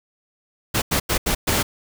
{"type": "noise bursts at uneven times", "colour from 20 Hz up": "pink", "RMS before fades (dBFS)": -20, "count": 5, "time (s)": [[0.74, 0.82], [0.91, 1], [1.09, 1.18], [1.26, 1.35], [1.47, 1.63]], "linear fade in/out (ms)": 10, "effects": []}